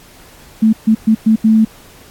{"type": "tone bursts at uneven times", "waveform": "sine", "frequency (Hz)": 220, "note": "A3", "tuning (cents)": 0, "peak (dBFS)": -6, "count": 5, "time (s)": [[0.62, 0.73], [0.87, 0.95], [1.07, 1.15], [1.26, 1.36], [1.44, 1.65]], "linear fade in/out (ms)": 10, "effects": ["pink hiss -42 dBFS RMS until 2.1 s", "AAC 64 kbps"]}